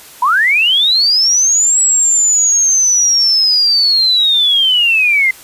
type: linear two-way sweep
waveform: sine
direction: up then down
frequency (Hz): 930 to 7800 to 2049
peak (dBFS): -8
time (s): 0.22-5.31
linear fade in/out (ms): 5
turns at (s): 1.8
effects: white hiss -37 dBFS RMS until 5.43 s + resampled to 32000 Hz